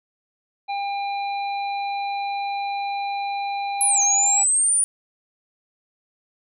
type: harmonic tone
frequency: 801 Hz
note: G5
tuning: 37 cents sharp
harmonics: 1 / 3 / 5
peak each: -24 / -34 / -38 dBFS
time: 0.68-4.44 s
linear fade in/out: 20 ms
type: linear two-way sweep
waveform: sine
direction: down then up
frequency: 11050 to 6272 to 9540 Hz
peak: -16 dBFS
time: 3.81-4.84 s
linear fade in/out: 0 ms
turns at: 4.02 s
effects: none